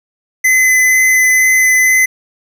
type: tone with vibrato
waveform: square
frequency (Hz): 2030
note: B6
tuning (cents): +47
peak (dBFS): -8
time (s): 0.44-2.06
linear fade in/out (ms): 10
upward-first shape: sine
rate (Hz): 2.1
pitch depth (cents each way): 8
effects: none